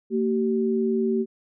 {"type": "tone pair together", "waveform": "sine", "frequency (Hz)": [227.8, 383.6], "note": ["A#3", "G4"], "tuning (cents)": [-40, -37], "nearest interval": "major sixth", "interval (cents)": 903, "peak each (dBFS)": -23, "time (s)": [0.1, 1.26], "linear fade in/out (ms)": 50, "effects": []}